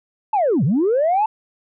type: linear two-way sweep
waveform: sine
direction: down then up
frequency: 894 to 115.3 to 894 Hz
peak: -13 dBFS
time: 0.33-1.26 s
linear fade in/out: 5 ms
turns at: 0.64 s
effects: tanh soft clip ceiling -11 dBFS